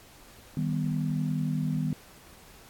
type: chord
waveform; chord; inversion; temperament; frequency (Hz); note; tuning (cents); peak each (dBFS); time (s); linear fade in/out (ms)
sine; Eb augmented; none; equal; 155.56 / 196 / 246.9; Eb3 / G3 / B3; 0 / 0 / 0; -28 / -33 / -32; 0.57-1.93; 2
effects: pink hiss -53 dBFS RMS until 2.69 s + AAC 64 kbps